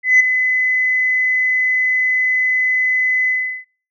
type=tone with ADSR envelope; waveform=sine; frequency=2018 Hz; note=B6; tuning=37 cents sharp; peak=-4 dBFS; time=0.03-3.65 s; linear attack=170 ms; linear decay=9 ms; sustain=-9 dB; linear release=370 ms; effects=noise-tail reverb RT60 0.4 s tail -24 dB re dry + tanh soft clip ceiling -3 dBFS